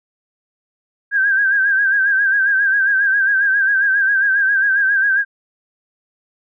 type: tone with vibrato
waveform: sine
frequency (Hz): 1595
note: G6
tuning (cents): +30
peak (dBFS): -12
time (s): 1.11-5.25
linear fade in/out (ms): 50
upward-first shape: sine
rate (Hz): 7.4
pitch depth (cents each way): 68
effects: none